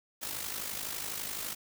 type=noise with amplitude modulation; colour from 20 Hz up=white; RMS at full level=-35 dBFS; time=0.21-1.55 s; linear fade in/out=20 ms; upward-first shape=sine; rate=51.9 Hz; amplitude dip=60%; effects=none